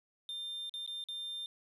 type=tone with dropouts; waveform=triangle; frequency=3600 Hz; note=A7; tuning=39 cents sharp; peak=-37 dBFS; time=0.29-1.46 s; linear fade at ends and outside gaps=1 ms; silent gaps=0.695-0.739 / 0.863-0.876 / 1.04-1.086 s; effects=resampled to 32000 Hz + 11-bit